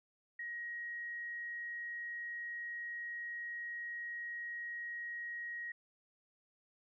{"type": "tone", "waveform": "sine", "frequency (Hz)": 1890, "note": "A#6", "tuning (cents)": 23, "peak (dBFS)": -40, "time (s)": [0.39, 5.72], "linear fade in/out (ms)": 5, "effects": []}